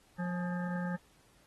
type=harmonic tone with a mistuned harmonic; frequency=178 Hz; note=F3; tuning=33 cents sharp; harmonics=1 / 3 / 5 / 7 / 9 / 10; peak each=-33 / -44 / -45 / -49 / -45 / -51 dBFS; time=0.18-0.97 s; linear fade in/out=20 ms; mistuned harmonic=5; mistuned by=-69 cents; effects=pink hiss -66 dBFS RMS until 1.46 s + AAC 32 kbps